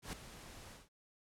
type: noise with ADSR envelope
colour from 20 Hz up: pink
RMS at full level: -42 dBFS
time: 0.02-0.89 s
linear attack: 110 ms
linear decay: 3 ms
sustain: -11 dB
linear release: 180 ms
effects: low-pass 11000 Hz 12 dB/octave